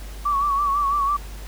sine tone with vibrato, 1138 Hz, C#6, 45 cents sharp, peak -18 dBFS, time 0.25-1.17 s, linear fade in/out 10 ms, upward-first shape sine, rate 6 Hz, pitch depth 59 cents each way, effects added 50 Hz sine -33 dBFS peak until 1.47 s + pink hiss -43 dBFS RMS until 1.47 s

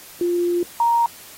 sine tone pair in turn, 349.2 / 935.5 Hz, F4 / A#5, 0 / +6 cents, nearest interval octave + perfect fourth, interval 1706 cents, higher second, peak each -17 / -14 dBFS, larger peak second, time 0.21-0.63 / 0.8-1.06 s, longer first, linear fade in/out 2 ms, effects white hiss -42 dBFS RMS until 1.37 s + AAC 48 kbps

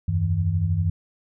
sine tone cluster, 82.4 / 94.9 / 160 Hz, E2 / F#2 / D#3, 0 / +44 / +49 cents, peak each -28 / -21 / -26 dBFS, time 0.08-0.9 s, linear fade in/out 5 ms, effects none

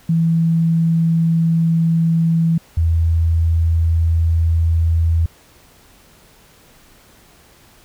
sine tone pair in turn, 164.81 / 82.41 Hz, E3 / E2, 0 / 0 cents, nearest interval octave, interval 1200 cents, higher first, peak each -12 dBFS, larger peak neither, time 0.09-2.58 / 2.77-5.26 s, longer neither, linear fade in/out 5 ms, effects pink hiss -49 dBFS RMS until 7.84 s

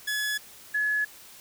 sawtooth / sine tone pair in turn, 1700 / 1700 Hz, G#6 / G#6, +40 / +40 cents, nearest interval unison, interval 0 cents, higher neither, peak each -23 dBFS, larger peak neither, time 0.07-0.38 / 0.74-1.05 s, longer neither, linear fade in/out 10 ms, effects white hiss -49 dBFS RMS until 1.4 s

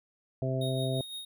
harmonic tone, 131 Hz, C3, 2 cents sharp, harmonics 1 / 2 / 3 / 4 / 5, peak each -30 / -37 / -37 / -39 / -35 dBFS, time 0.42-1.01 s, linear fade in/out 2 ms
square tone with tremolo, 3729 Hz, A#7, in tune, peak -37 dBFS, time 0.61-1.25 s, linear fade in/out 5 ms, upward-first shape sine, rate 5.9 Hz, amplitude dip 50%
effects none

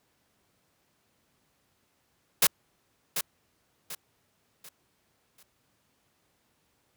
white noise with echo, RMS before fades -20 dBFS, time 2.42-2.47 s, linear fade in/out 5 ms, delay 740 ms, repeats 4, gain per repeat -9 dB, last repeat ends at 5.43 s, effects pink hiss -71 dBFS RMS until 6.96 s + high-pass 80 Hz 12 dB/octave

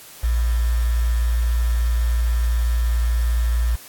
sine tone with quantisation, 58.27 Hz, A#1, in tune, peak -16 dBFS, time 0.23-3.76 s, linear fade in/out 10 ms, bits 6, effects white hiss -42 dBFS RMS until 3.88 s + AAC 64 kbps

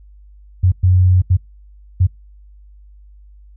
sine tone bursts at uneven times, 91.6 Hz, F#2, 17 cents flat, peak -8 dBFS, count 4, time 0.63-0.72 / 0.83-1.22 / 1.3-1.37 / 2-2.07 s, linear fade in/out 10 ms, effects noise-tail reverb RT60 0.2 s tail -26 dB re dry + added 50 Hz sine -40 dBFS peak until 3.56 s

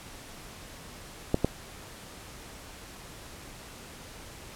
clicks, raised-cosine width 2 ms, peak -9 dBFS, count 2, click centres 1.344 / 1.446 s, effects pink hiss -46 dBFS RMS until 4.55 s + low-pass 12000 Hz 12 dB/octave

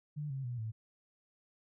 sine tone with pitch steps, 148.6 / 134.7 / 122.1 / 110.68 Hz, D3 / C#3 / B2 / A2, +21 / -49 / -19 / +11 cents, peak -36 dBFS, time 0.16-0.72 s, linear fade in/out 20 ms, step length 140 ms, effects none

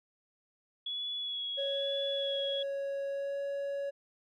sine tone with vibrato, 3373 Hz, G#7, 26 cents sharp, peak -34 dBFS, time 0.86-2.63 s, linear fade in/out 5 ms, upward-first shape sine, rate 1.1 Hz, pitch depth 21 cents each way
triangle tone with pitch glide, 554.4 to 559.9 Hz, C#5 to C#5, 0 to +17 cents, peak -31 dBFS, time 1.57-3.91 s, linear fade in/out 20 ms, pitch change +17 cents, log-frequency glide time 3.08-3.4 s
effects none

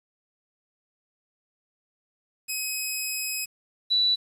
10% pulse / sine tone pair in turn, 2540 / 3953 Hz, D#7 / B7, +35 / +1 cents, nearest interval minor sixth, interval 766 cents, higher second, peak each -19 dBFS, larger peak neither, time 2.48-3.46 / 3.9-4.16 s, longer first, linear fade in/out 20 ms, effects resampled to 32000 Hz + 9-bit

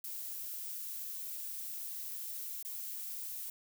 violet noise with dropouts, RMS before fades -42 dBFS, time 0.04-3.5 s, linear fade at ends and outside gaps 2 ms, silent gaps 2.627-2.649 s, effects none

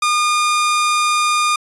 sawtooth tone, 1215 Hz, D#6, 42 cents flat, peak -10 dBFS, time 0.02-1.56 s, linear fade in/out 5 ms, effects resampled to 24000 Hz

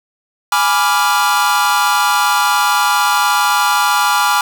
45% pulse chord, G# diminished seventh, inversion none, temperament equal, 830.6 / 987.8 / 1174.7 / 1396.9 Hz, G#5 / B5 / D6 / F6, 0 / 0 / 0 / 0 cents, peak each -17 dBFS, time 0.52-4.41 s, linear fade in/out 2 ms, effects none

